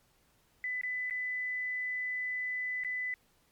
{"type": "tone with dropouts", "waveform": "sine", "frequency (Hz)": 2000, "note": "B6", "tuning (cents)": 21, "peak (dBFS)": -32, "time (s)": [0.64, 3.14], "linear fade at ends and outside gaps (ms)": 1, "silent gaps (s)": [[0.813, 0.834], [1.099, 1.108], [2.837, 2.847]], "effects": ["pink hiss -69 dBFS RMS until 3.51 s", "MP3 96 kbps"]}